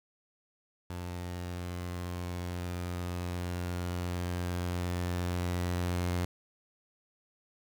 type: tone with level ramp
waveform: sawtooth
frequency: 88.6 Hz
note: F2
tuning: 25 cents sharp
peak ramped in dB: -33 to -25 dBFS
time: 0.9-6.25 s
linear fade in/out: 0 ms
effects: 9-bit